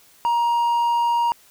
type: tone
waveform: triangle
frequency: 943 Hz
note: A#5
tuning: 20 cents sharp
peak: -15 dBFS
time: 0.25-1.32 s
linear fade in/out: 0 ms
effects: white hiss -53 dBFS RMS until 1.5 s